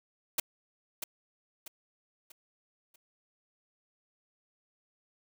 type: noise with echo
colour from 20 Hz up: white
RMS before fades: -28 dBFS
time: 0.38-0.4 s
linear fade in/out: 5 ms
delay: 640 ms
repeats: 4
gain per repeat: -8 dB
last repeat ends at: 2.96 s
effects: none